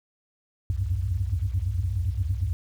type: tone cluster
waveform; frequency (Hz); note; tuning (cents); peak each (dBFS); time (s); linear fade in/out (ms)
sine; 63.3 / 82.5 / 87 / 96.3 / 104.3; B1 / E2 / F2 / G2 / G#2; +43 / +2 / -6 / -30 / +8; -29 / -36 / -28 / -28 / -32; 0.7-2.53; 0
effects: tanh soft clip ceiling -15 dBFS + 9-bit